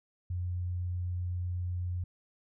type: tone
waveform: sine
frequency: 89.2 Hz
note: F2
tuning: 37 cents sharp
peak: -31 dBFS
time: 0.3-2.04 s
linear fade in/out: 5 ms
effects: none